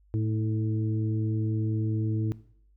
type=harmonic tone with a mistuned harmonic; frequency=110 Hz; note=A2; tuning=in tune; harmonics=1 / 2 / 3 / 4; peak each=-25 / -38 / -32 / -43 dBFS; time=0.14-2.32 s; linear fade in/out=0 ms; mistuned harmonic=3; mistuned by=-30 cents; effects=noise-tail reverb RT60 0.6 s tail -18 dB re dry + added 50 Hz sine -58 dBFS peak until 2.76 s